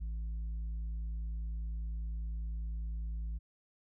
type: tone with tanh clipping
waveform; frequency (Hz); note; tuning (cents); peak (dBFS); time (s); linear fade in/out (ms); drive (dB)
sine; 55; A1; 0; -36; 0-3.39; 20; 4
effects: none